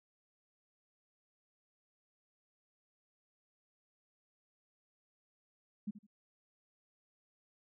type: tone with echo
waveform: sine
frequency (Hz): 207.7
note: G#3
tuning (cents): 0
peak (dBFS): -35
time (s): 5.87-5.91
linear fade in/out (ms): 10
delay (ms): 79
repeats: 2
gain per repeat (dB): -13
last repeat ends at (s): 6.068
effects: none